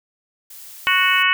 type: noise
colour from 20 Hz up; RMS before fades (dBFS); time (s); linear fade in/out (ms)
blue; -39; 0.5-1.23; 5
type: harmonic tone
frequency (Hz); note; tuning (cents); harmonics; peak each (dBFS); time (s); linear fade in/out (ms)
370; F#4; 0; 3 / 4 / 5 / 6 / 7 / 8; -21 / -21 / -21 / -21 / -21 / -21; 0.87-1.33; 0
effects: none